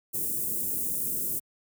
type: band-stop noise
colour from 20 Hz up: white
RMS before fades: -30 dBFS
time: 0.13-1.4 s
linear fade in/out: 20 ms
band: 420 to 8900 Hz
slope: 24 dB/octave
effects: high-pass 80 Hz 12 dB/octave